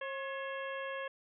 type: harmonic tone with a mistuned harmonic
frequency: 540 Hz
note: C#5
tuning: 45 cents flat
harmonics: 1 / 2 / 3 / 4 / 5 / 6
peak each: -40 / -44 / -43 / -50 / -49 / -53 dBFS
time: 0.01-1.08 s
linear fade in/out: 5 ms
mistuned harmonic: 3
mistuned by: +66 cents
effects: none